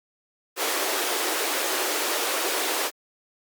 pink high-pass noise, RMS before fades -26 dBFS, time 0.56-2.91 s, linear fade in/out 50 ms, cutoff 320 Hz, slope 48 dB/octave, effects Opus 48 kbps

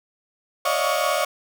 30% pulse tone cluster, 560 / 601 / 637 / 712 / 1115 Hz, C#5 / D5 / D#5 / F5 / C#6, +18 / +40 / +41 / +33 / +10 cents, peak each -24 dBFS, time 0.65-1.25 s, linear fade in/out 5 ms, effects none

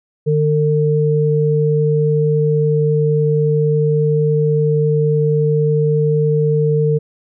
sine tone pair together, 150.77 / 451.8 Hz, D3 / A4, +46 / +46 cents, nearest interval octave + perfect fifth, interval 1900 cents, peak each -14 / -15 dBFS, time 0.26-6.99 s, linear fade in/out 20 ms, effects none

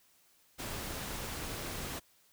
pink noise, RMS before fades -40 dBFS, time 0.58-2 s, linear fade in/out 20 ms, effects white hiss -67 dBFS RMS until 2.32 s

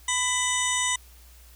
harmonic tone with a mistuned harmonic, 997 Hz, B5, 16 cents sharp, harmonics 1 / 2 / 3 / 4 / 6 / 7 / 8 / 9, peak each -30 / -29 / -32 / -33 / -31 / -33 / -31 / -34 dBFS, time 0.08-0.96 s, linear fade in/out 5 ms, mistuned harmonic 4, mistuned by -140 cents, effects added 60 Hz sine -49 dBFS peak until 1.55 s + white hiss -55 dBFS RMS until 1.55 s

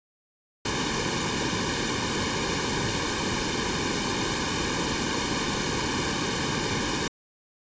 pink noise with comb filter, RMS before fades -27 dBFS, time 0.65-7.08 s, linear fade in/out 5 ms, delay 1.5 ms, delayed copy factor -0.85, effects resampled to 16000 Hz

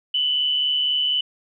sine tone with amplitude modulation, 2986 Hz, F#7, 15 cents sharp, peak -16 dBFS, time 0.14-1.21 s, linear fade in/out 5 ms, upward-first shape sine, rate 144 Hz, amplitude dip 50%, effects none

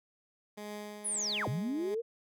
15% pulse tone with tremolo, 208.8 Hz, G#3, 10 cents sharp, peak -33 dBFS, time 0.57-1.95 s, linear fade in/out 10 ms, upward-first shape triangle, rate 1.5 Hz, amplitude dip 60%
sine linear two-way sweep, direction down then up, 10750 to 108.4 to 479.2 Hz, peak -31 dBFS, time 1.04-2.02 s, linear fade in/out 20 ms, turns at 1.48 s
effects none

